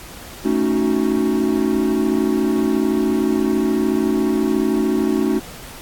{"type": "chord", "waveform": "triangle", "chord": "D# half-diminished seventh", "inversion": "second", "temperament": "equal", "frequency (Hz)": [220, 277.2, 311.1, 370], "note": ["A3", "C#4", "D#4", "F#4"], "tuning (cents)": [0, 0, 0, 0], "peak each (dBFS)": -19, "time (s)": [0.44, 5.4], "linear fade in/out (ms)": 20, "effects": ["pink hiss -37 dBFS RMS until 5.81 s", "AAC 64 kbps"]}